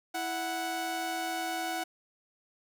sawtooth tone pair together, 329.6 / 739.9 Hz, E4 / F#5, 0 / 0 cents, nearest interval octave + major second, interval 1400 cents, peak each -34 / -29 dBFS, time 0.14-1.84 s, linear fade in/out 10 ms, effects none

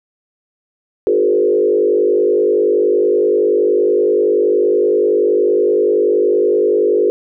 sine tone with frequency modulation, 422.3 Hz, G#4, 29 cents sharp, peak -10 dBFS, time 1.07-7.1 s, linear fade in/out 0 ms, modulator 50.6 Hz, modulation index 1.4, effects none

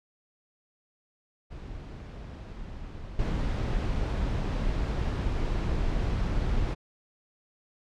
brown noise with level steps, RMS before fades -40 / -28 dBFS, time 1.5-6.75 s, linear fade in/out 20 ms, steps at 3.19 s, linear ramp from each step 2 ms, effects low-pass 5000 Hz 12 dB/octave

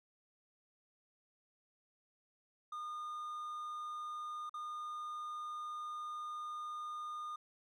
triangle tone with dropouts, 1219 Hz, D#6, 36 cents flat, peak -39 dBFS, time 2.72-7.36 s, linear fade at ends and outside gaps 5 ms, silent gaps 4.495-4.54 s, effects none

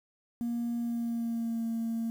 sine tone with pitch glide, 236.1 to 228.2 Hz, A#3 to A#3, +22 to -37 cents, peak -28 dBFS, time 0.41-2.1 s, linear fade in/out 0 ms, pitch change -59 cents, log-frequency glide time 0.78-1.66 s, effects tanh soft clip ceiling -26 dBFS + 9-bit

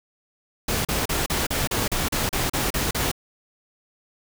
pink noise bursts, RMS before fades -24 dBFS, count 12, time 0.68-3.116 s, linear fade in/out 5 ms, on 170 ms, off 36 ms, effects none

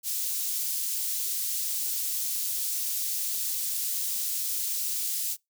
white high-pass noise, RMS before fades -30 dBFS, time 0.03-5.37 s, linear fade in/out 50 ms, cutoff 5100 Hz, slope 12 dB/octave, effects noise-tail reverb RT60 0.2 s tail -26 dB re dry

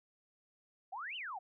sine exponential two-way sweep, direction up then down, 698.5 to 3136 to 698.5 Hz, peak -40 dBFS, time 0.92-1.39 s, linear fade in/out 10 ms, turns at 1.16 s, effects none

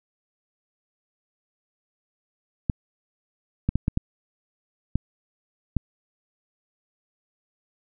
clicks, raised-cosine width 5 ms, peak -9 dBFS, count 7, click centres 2.698 / 3.69 / 3.756 / 3.881 / 3.974 / 4.956 / 5.767 s, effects none

